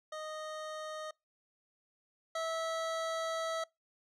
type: tone pair in turn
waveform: 25% pulse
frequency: 620 / 651.8 Hz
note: D#5 / E5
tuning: -6 / -20 cents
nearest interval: minor second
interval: 86 cents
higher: second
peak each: -36 / -30 dBFS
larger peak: second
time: 0.12-1.11 / 2.35-3.64 s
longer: second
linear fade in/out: 5 ms
effects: noise-tail reverb RT60 0.2 s tail -24 dB re dry + low-pass 7000 Hz 12 dB/octave